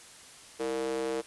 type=tone with high-pass filter; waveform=square; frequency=65.7 Hz; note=C2; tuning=8 cents sharp; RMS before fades=-32 dBFS; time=0.59-1.22 s; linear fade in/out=20 ms; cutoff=410 Hz; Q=7.6; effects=white hiss -51 dBFS RMS until 1.26 s + resampled to 24000 Hz